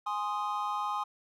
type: chord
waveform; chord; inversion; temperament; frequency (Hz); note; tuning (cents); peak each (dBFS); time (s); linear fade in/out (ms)
triangle; Ab major; none; equal; 830.6 / 1046.5 / 1244.5; Ab5 / C6 / Eb6; 0 / 0 / 0; -33; 0.06-1.04; 10
effects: none